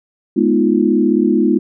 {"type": "chord", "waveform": "sine", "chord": "F half-diminished seventh", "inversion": "first", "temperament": "equal with one note detuned", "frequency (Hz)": [211.2, 246.9, 311.1, 349.2], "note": ["Ab3", "Cb4", "Eb4", "F4"], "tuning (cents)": [29, 0, 0, 0], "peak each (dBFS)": -16, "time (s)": [0.36, 1.59], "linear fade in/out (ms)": 10, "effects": []}